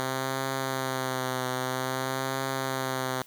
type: tone with vibrato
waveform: 5% pulse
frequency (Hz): 130.81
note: C3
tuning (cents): 0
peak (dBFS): -17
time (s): 0-3.22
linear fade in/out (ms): 0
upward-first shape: triangle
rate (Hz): 0.51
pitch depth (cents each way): 40
effects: white hiss -54 dBFS RMS until 3.26 s